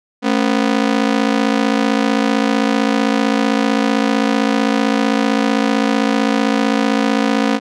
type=ring-modulated tone; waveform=sawtooth; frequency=246.9 Hz; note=B3; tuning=in tune; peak=-6 dBFS; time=0.22-7.6 s; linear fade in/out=50 ms; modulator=27.8 Hz; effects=low-pass 5000 Hz 12 dB/octave